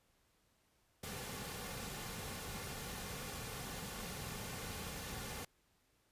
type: noise with comb filter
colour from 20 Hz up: pink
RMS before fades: -45 dBFS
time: 1.03-5.45 s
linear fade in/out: 5 ms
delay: 3.1 ms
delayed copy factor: -0.5
effects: pink hiss -75 dBFS RMS until 6.11 s + resampled to 32000 Hz